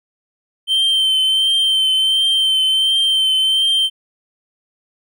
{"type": "tone with vibrato", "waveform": "triangle", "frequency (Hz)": 3113, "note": "G7", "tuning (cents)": -13, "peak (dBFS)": -11, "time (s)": [0.67, 3.9], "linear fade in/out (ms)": 50, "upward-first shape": "triangle", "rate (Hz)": 1.4, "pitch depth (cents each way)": 29, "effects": []}